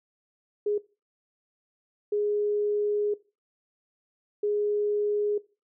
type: tone bursts at uneven times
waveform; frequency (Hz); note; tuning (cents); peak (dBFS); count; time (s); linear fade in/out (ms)
sine; 415.3; G#4; 0; -23; 3; 0.66-0.78 / 2.12-3.14 / 4.43-5.38; 5
effects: noise-tail reverb RT60 0.3 s tail -19 dB re dry